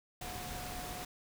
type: tone in noise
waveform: sine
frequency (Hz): 724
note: F#5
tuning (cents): -38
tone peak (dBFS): -46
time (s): 0.21-1.05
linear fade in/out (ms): 5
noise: pink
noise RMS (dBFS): -43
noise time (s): 0.21-1.05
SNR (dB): -6
effects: none